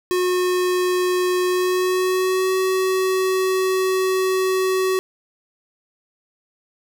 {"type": "tone with pitch glide", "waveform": "square", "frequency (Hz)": [362.9, 376.1], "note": ["F#4", "F#4"], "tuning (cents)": [-34, 28], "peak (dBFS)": -18, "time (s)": [0.11, 4.99], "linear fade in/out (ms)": 0, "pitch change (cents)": 62, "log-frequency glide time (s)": [1.47, 2.54], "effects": []}